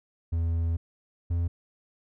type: tone pair in turn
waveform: triangle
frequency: 83.2 / 85.24 Hz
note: E2 / F2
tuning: +17 / -41 cents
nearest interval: unison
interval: 42 cents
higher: second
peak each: -22 dBFS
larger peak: neither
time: 0.32-0.77 / 1.3-1.48 s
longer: first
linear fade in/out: 10 ms
effects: none